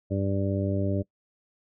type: harmonic tone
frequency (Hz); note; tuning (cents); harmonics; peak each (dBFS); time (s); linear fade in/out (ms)
98; G2; 0; 1 / 2 / 3 / 4 / 5 / 6; -27 / -31 / -31 / -35 / -40 / -33; 0.1-1.03; 20
effects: noise-tail reverb RT60 0.1 s tail -22 dB re dry